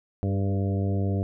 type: harmonic tone with a mistuned harmonic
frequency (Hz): 98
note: G2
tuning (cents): 0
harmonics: 1 / 2 / 3 / 4 / 5 / 6 / 7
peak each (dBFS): -24 / -30 / -34 / -36 / -38 / -40 / -41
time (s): 0.23-1.23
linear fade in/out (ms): 0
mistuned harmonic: 4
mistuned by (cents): +22
effects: none